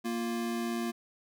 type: tone pair together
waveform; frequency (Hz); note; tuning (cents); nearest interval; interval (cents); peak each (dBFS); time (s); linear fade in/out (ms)
square; 233.1 / 349.3; A#3 / F4; 0 / 0; perfect fifth; 700; -33 / -37; 0.04-0.92; 20
effects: none